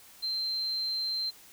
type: tone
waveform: sine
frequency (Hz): 4131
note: C8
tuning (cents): -23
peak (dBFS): -29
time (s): 0.22-1.31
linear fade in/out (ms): 20
effects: white hiss -54 dBFS RMS until 1.52 s